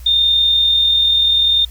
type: tone with amplitude modulation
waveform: sine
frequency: 3635 Hz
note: A#7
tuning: 44 cents flat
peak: -9 dBFS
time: 0.06-1.65 s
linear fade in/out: 5 ms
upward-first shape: sine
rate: 40.5 Hz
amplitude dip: 30%
effects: added 60 Hz sine -31 dBFS peak until 1.7 s + white hiss -46 dBFS RMS until 1.7 s